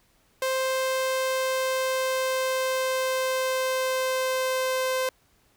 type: tone with pitch glide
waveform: sawtooth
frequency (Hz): 523.3 to 517.6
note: C5 to C5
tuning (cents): 0 to -19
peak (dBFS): -20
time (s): 0.42-5.09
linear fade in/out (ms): 2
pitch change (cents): -19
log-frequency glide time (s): 0.62-4.96
effects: pink hiss -64 dBFS RMS until 5.56 s